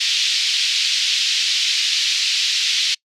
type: band-pass noise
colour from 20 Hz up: pink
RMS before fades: -19 dBFS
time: 0-2.95 s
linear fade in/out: 10 ms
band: 2900 to 5200 Hz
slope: 24 dB/octave
effects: noise-tail reverb RT60 0.1 s tail -26 dB re dry